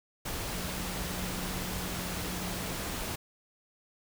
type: tone in noise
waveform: sine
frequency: 181.2 Hz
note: F#3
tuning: 36 cents flat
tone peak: -40 dBFS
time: 0.54-2.74 s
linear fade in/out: 10 ms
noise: pink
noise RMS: -36 dBFS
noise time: 0.25-3.16 s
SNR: -7 dB
effects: none